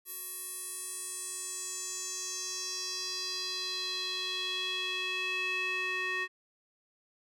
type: tone with band-pass filter sweep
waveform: square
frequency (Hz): 370.5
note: F#4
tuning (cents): +2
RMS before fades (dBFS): -36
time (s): 0.05-6.28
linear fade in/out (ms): 50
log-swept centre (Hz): 12000 to 2100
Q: 4
effects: none